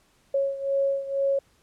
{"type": "beating tone pair", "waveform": "sine", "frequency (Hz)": [550, 552.1], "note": ["C#5", "C#5"], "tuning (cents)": [-14, -7], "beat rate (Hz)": 2.1, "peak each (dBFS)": [-24, -28], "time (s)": [0.34, 1.39], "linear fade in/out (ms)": 5, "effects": ["pink hiss -63 dBFS RMS until 1.62 s", "low-pass 11000 Hz 12 dB/octave"]}